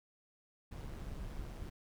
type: noise with amplitude modulation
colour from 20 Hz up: brown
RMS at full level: -42 dBFS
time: 0.71-1.7 s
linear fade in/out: 10 ms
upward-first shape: sine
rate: 142 Hz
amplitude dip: 50%
effects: none